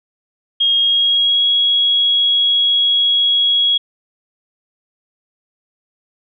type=tone with pitch glide; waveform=sine; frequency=3257 to 3322 Hz; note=G#7 to G#7; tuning=-34 to 0 cents; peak=-11 dBFS; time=0.6-3.78 s; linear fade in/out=10 ms; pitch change=+34 cents; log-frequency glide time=0.78-1.46 s; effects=none